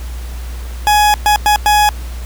40% pulse tone bursts at uneven times, 838 Hz, G#5, 15 cents sharp, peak -7 dBFS, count 4, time 0.87-1.14 / 1.26-1.36 / 1.46-1.56 / 1.66-1.89 s, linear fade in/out 0 ms, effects added 60 Hz sine -22 dBFS peak until 2.25 s + pink hiss -36 dBFS RMS until 2.25 s

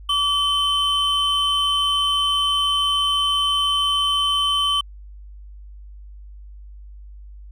triangle tone pair together, 1149 / 3067 Hz, D6 / G7, -38 / -38 cents, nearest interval octave + perfect fourth, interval 1700 cents, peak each -21 / -17 dBFS, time 0.09-4.81 s, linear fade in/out 5 ms, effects added 50 Hz sine -37 dBFS peak until 7.51 s

